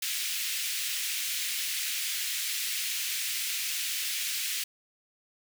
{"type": "high-pass noise", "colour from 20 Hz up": "pink", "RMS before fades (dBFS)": -32, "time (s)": [0.02, 4.64], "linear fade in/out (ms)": 5, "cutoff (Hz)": 2200, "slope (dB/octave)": 24, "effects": []}